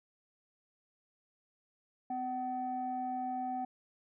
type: tone pair together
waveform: sine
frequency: 254.9 / 757 Hz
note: C4 / F#5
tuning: -45 / +39 cents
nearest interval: octave + perfect fifth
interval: 1884 cents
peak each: -39 / -34 dBFS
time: 2.1-3.65 s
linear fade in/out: 5 ms
effects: tanh soft clip ceiling -28 dBFS